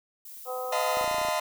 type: noise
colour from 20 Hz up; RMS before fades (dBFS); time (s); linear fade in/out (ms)
violet; -44; 0.25-1.05; 5
type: harmonic tone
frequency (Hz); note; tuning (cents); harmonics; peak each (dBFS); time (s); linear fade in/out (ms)
253.3; B3; +44; 2 / 3 / 4 / 5; -33 / -36 / -43 / -38; 0.45-1.07; 50
type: chord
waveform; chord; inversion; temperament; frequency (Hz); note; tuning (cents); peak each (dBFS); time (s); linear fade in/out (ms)
40% pulse; F dominant seventh; third; equal with one note detuned; 622.3 / 698.5 / 880 / 1022; Eb5 / F5 / A5 / C6; 0 / 0 / 0 / -41; -29 / -31 / -34 / -30; 0.72-1.4; 5
type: clicks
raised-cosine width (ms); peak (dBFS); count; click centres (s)
1; -24; 10; 0.971 / 1.012 / 1.043 / 1.078 / 1.113 / 1.145 / 1.184 / 1.215 / 1.25 / 1.286
effects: none